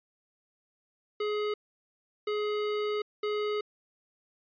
square tone bursts at uneven times, 420.1 Hz, G#4, 20 cents sharp, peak -29 dBFS, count 3, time 1.2-1.54 / 2.27-3.02 / 3.23-3.61 s, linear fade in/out 5 ms, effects resampled to 11025 Hz

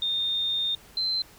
sine tone pair in turn, 3647 / 4094 Hz, A#7 / C8, -39 / -38 cents, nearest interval major second, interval 201 cents, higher second, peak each -24 dBFS, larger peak neither, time 0.02-0.75 / 0.97-1.22 s, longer first, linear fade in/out 2 ms, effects pink hiss -52 dBFS RMS until 1.38 s

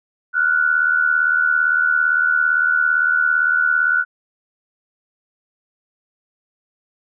sine tone pair together, 1402.3 / 1480 Hz, F6 / F#6, +7 / 0 cents, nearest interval minor second, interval 93 cents, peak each -19 / -15 dBFS, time 0.33-4.05 s, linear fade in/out 50 ms, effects none

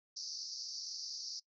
pink band-pass noise, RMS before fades -44 dBFS, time 0.16-1.4 s, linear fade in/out 10 ms, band 4500 to 5900 Hz, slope 96 dB/octave, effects noise-tail reverb RT60 0.1 s tail -21 dB re dry

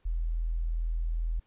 sine tone, 41.2 Hz, E1, in tune, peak -27 dBFS, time 0.05-1.4 s, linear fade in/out 10 ms, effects pink hiss -70 dBFS RMS until 1.46 s + resampled to 8000 Hz

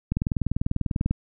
click train, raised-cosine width 5 ms, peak -11 dBFS, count 21, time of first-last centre 0.12-1.11 s, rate 20.2 Hz, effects none

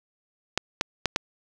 clicks, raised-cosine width 0.2 ms, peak -5 dBFS, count 4, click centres 0.576 / 0.811 / 1.057 / 1.161 s, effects none

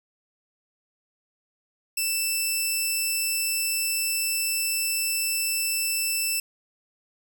10% pulse tone, 2656 Hz, E7, 12 cents sharp, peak -15 dBFS, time 1.97-6.4 s, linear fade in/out 5 ms, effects none

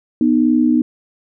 sine tone pair together, 245.2 / 307.1 Hz, B3 / D#4, -12 / -23 cents, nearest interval major third, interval 389 cents, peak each -13 / -14 dBFS, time 0.21-0.82 s, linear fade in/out 2 ms, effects none

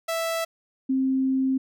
sawtooth / sine tone pair in turn, 659.3 / 264.2 Hz, E5 / C4, 0 / +17 cents, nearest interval octave + major third, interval 1583 cents, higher first, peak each -21 / -20 dBFS, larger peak second, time 0.08-0.45 / 0.89-1.58 s, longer second, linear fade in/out 10 ms, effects none

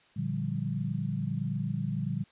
sine chord, G minor seventh, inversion first, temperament equal, 116.54 / 146.83 / 174.61 / 196 Hz, Bb2 / D3 / F3 / G3, 0 / 0 / 0 / 0 cents, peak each -35 / -33 / -36 / -35 dBFS, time 0.16-2.24 s, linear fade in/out 10 ms, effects white hiss -62 dBFS RMS until 2.31 s + resampled to 8000 Hz

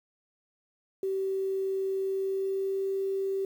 sine tone with pitch glide, 385.1 to 388.2 Hz, G4 to G4, -31 to -17 cents, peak -27 dBFS, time 1.03-3.45 s, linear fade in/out 2 ms, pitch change +14 cents, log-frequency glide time 1.98-2.86 s, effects 9-bit

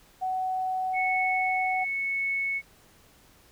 sine tone, 748 Hz, F#5, 19 cents sharp, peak -26 dBFS, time 0.21-1.85 s, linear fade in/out 20 ms
sine tone with tremolo, 2206 Hz, C#7, 9 cents flat, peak -25 dBFS, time 0.93-2.62 s, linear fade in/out 50 ms, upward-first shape triangle, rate 0.91 Hz, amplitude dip 30%
effects pink hiss -58 dBFS RMS until 3.51 s

